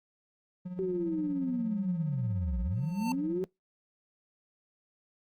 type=tone with tremolo; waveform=triangle; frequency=180.6 Hz; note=F#3; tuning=42 cents flat; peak=-32 dBFS; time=0.65-3.45 s; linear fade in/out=10 ms; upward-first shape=sine; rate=17 Hz; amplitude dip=55%
type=linear two-way sweep; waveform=sine; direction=down then up; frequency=383.5 to 52.6 to 383.5 Hz; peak=-29 dBFS; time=0.79-3.44 s; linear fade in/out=0 ms; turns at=2.61 s
type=tone with exponential growth; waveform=square; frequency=897 Hz; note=A5; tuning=33 cents sharp; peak=-31 dBFS; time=2.73-3.12 s; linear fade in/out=2 ms; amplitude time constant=84 ms
effects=noise-tail reverb RT60 0.2 s tail -26 dB re dry + Opus 48 kbps